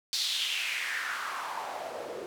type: noise with band-pass filter sweep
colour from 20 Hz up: white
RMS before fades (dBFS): -34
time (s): 0.13-2.26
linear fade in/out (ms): 0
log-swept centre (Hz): 4500 to 420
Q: 3.8
effects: none